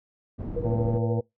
pink low-pass noise, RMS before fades -33 dBFS, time 0.38-0.99 s, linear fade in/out 20 ms, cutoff 350 Hz, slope 12 dB/octave
sine tone with tremolo, 480 Hz, B4, 49 cents flat, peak -24 dBFS, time 0.56-1.21 s, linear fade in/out 5 ms, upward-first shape triangle, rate 13 Hz, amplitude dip 95%
harmonic tone, 113.1 Hz, A2, 48 cents sharp, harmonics 1 / 2 / 3 / 5 / 6 / 7 / 8, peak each -25 / -31 / -35 / -39 / -41 / -42 / -43 dBFS, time 0.64-1.21 s, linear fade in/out 20 ms
effects noise-tail reverb RT60 0.2 s tail -26 dB re dry

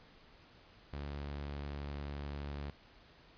sawtooth tone, 71.6 Hz, D2, 43 cents flat, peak -36 dBFS, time 0.93-2.7 s, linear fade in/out 0 ms, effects pink hiss -61 dBFS RMS until 3.37 s + resampled to 11025 Hz

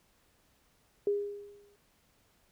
sine tone with exponential decay, 407.5 Hz, G#4, 33 cents flat, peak -24 dBFS, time 1.07-1.76 s, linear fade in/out 2 ms, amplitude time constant 150 ms, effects pink hiss -69 dBFS RMS until 2.51 s

